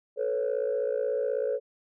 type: tone cluster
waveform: sine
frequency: 438.1 / 496.8 / 553 Hz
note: A4 / B4 / C#5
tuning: -7 / +10 / -4 cents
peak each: -29 dBFS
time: 0.16-1.6 s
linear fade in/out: 50 ms
effects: tanh soft clip ceiling -20 dBFS